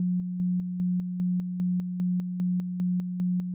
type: tone with tremolo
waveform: sine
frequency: 180.1 Hz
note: F#3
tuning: 46 cents flat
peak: -23 dBFS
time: 0-3.54 s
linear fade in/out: 2 ms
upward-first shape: square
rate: 2.5 Hz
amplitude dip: 50%
effects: none